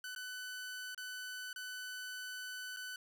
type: tone with dropouts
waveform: sawtooth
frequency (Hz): 1500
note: F#6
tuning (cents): +23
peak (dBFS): -39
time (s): 0.04-2.96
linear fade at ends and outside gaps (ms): 2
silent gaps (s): 0.15-0.161 / 0.947-0.977 / 1.53-1.56 / 2.764-2.769
effects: none